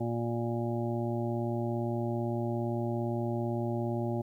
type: harmonic tone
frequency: 117.6 Hz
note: A#2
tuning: 16 cents sharp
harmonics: 1 / 2 / 3 / 5 / 6 / 7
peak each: -33 / -35 / -35 / -39 / -44 / -42 dBFS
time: 0-4.22 s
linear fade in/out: 10 ms
effects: 11-bit